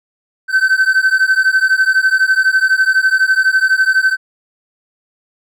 triangle beating tone pair, 1529 / 1541 Hz, G6 / G6, -44 / -30 cents, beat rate 12 Hz, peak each -11 dBFS, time 0.48-4.17 s, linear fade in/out 50 ms, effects none

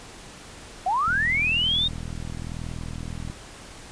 sine linear sweep, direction up, 698.5 to 3729 Hz, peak -20 dBFS, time 0.86-1.88 s, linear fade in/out 5 ms
click train, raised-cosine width 5 ms, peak -22 dBFS, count 92, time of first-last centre 1.08-3.3 s, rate 41 Hz
effects pink hiss -43 dBFS RMS until 3.91 s + resampled to 22050 Hz

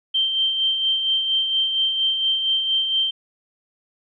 sine tone with tremolo, 3136 Hz, G7, in tune, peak -16 dBFS, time 0.14-3.11 s, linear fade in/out 10 ms, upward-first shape sine, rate 4.3 Hz, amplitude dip 45%, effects none

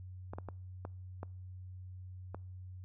clicks, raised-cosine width 1 ms, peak -28 dBFS, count 6, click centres 0.335 / 0.385 / 0.487 / 0.851 / 1.231 / 2.346 s, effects noise-tail reverb RT60 0.6 s tail -26 dB re dry + added 92 Hz sine -45 dBFS peak until 2.84 s

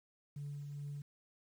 sine tone with tremolo, 143.8 Hz, D3, 36 cents flat, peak -39 dBFS, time 0.36-1.02 s, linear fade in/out 5 ms, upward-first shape triangle, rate 2.4 Hz, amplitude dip 35%, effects tanh soft clip ceiling -37 dBFS + 11-bit

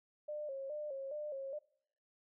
sine tone with vibrato, 570 Hz, C#5, 48 cents sharp, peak -39 dBFS, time 0.28-1.59 s, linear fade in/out 10 ms, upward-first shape square, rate 2.4 Hz, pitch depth 87 cents each way, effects noise-tail reverb RT60 0.6 s tail -22 dB re dry

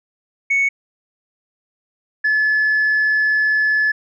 sine tone pair in turn, 2217 / 1722.4 Hz, C#7 / A6, 0 / -37 cents, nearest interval major third, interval 437 cents, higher first, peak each -12 dBFS, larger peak neither, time 0.5-0.69 / 2.24-3.92 s, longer second, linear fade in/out 10 ms, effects tanh soft clip ceiling -11 dBFS

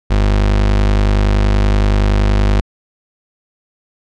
35% pulse tone, 50.6 Hz, G#1, 44 cents flat, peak -8 dBFS, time 0.1-2.61 s, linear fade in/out 10 ms, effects low-pass 5000 Hz 12 dB/octave

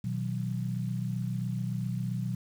sine tone cluster, 122.8 / 158.4 / 185.8 Hz, B2 / D#3 / F#3, -9 / +31 / +7 cents, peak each -32 / -37 / -34 dBFS, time 0.04-2.35 s, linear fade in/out 5 ms, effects 9-bit

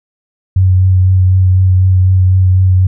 sine tone with vibrato, 93 Hz, F#2, 9 cents sharp, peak -5 dBFS, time 0.56-2.87 s, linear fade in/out 5 ms, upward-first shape triangle, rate 4 Hz, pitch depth 21 cents each way, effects none

